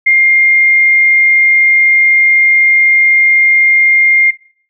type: tone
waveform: sine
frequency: 2116 Hz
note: C7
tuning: 19 cents sharp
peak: -5 dBFS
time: 0.06-4.31 s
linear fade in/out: 10 ms
effects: noise-tail reverb RT60 0.5 s tail -19 dB re dry